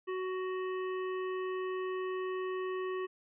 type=harmonic tone; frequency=372.3 Hz; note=F#4; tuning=11 cents sharp; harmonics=1 / 3 / 5 / 7 / 8; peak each=-34 / -42 / -47 / -53 / -56 dBFS; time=0.07-3.07 s; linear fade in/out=20 ms; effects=none